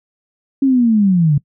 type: linear sweep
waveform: sine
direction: down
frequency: 277.2 to 138.59 Hz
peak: -9 dBFS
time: 0.62-1.38 s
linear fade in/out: 5 ms
effects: noise-tail reverb RT60 0.1 s tail -22 dB re dry